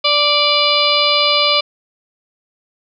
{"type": "harmonic tone with a mistuned harmonic", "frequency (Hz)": 586, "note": "D5", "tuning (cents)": -4, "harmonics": [1, 2, 4, 5, 6, 7, 8], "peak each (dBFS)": [-19, -19, -19, -19, -19, -19, -19], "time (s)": [0.04, 1.61], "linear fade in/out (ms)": 10, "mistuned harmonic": 8, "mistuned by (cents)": 54, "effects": []}